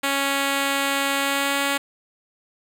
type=tone with pitch glide; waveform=5% pulse; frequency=277.2 to 279.6 Hz; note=C#4 to C#4; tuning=0 to +15 cents; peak=-9 dBFS; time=0.03-1.78 s; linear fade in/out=10 ms; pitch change=+15 cents; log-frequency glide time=1.2-1.55 s; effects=none